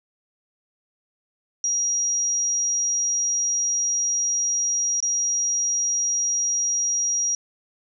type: tone with dropouts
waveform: sine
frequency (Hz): 5720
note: F8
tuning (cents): +41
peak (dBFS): -20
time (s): 1.64-7.35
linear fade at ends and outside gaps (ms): 1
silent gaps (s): 5.003-5.026
effects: none